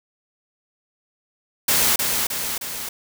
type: noise with echo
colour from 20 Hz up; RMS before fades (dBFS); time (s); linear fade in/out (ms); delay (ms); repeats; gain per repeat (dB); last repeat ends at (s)
white; -18; 1.68-1.96; 5; 310; 3; -4; 2.89
effects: none